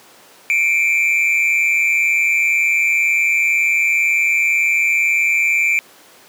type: tone with amplitude modulation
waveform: triangle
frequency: 2349 Hz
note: D7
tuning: in tune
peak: -8 dBFS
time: 0.5-5.79 s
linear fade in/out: 0 ms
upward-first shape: sine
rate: 160 Hz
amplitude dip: 75%
effects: pink hiss -45 dBFS RMS until 6.28 s + high-pass 300 Hz 12 dB/octave